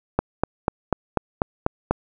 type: click train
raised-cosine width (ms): 1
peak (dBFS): -4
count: 8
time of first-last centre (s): 0.19-1.91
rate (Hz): 4.07
effects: none